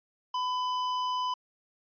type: tone with hard clipping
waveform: sine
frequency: 1003 Hz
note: B5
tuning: 26 cents sharp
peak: -30 dBFS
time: 0.34-1.34 s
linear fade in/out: 5 ms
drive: 16 dB
effects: resampled to 11025 Hz